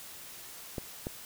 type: clicks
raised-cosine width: 2 ms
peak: -21 dBFS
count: 2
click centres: 0.782 / 1.069 s
effects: white hiss -47 dBFS RMS until 1.25 s